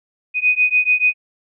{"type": "beating tone pair", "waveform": "sine", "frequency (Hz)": [2489, 2495.9], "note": ["D#7", "D#7"], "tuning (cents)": [0, 5], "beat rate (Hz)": 6.9, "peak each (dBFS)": [-16, -16], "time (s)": [0.34, 1.14], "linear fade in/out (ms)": 50, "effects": []}